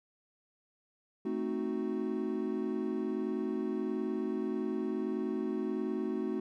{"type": "chord", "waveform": "triangle", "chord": "A diminished seventh", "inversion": "none", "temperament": "equal", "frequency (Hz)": [220, 261.6, 311.1, 370], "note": ["A3", "C4", "Eb4", "Gb4"], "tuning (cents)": [0, 0, 0, 0], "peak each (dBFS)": [-35, -36, -36, -34], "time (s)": [1.25, 6.4], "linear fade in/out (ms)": 5, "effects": []}